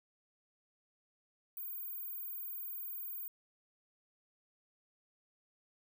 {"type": "tone", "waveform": "sine", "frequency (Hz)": 15320, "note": "A#9", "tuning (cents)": 46, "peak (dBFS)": -39, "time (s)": [1.57, 3.28], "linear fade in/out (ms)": 2, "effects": ["tanh soft clip ceiling -35 dBFS"]}